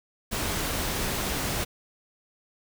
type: noise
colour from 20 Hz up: pink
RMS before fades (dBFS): -29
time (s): 0.31-1.65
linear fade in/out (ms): 20
effects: none